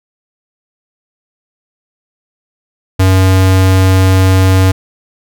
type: tone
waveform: square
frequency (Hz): 94.3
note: F#2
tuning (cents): +33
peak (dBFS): -6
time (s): 2.99-4.72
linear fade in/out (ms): 10
effects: none